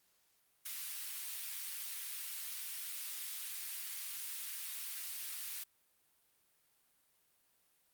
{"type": "high-pass noise", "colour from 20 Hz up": "white", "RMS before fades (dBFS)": -43, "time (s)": [0.65, 5.64], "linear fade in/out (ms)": 10, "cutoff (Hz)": 1900, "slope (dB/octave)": 12, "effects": ["white hiss -74 dBFS RMS until 7.93 s", "Opus 48 kbps"]}